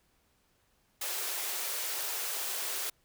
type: high-pass noise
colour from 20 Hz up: white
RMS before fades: -35 dBFS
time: 1.01-2.9 s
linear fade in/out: 5 ms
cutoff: 350 Hz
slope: 96 dB/octave
effects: pink hiss -71 dBFS RMS until 3.04 s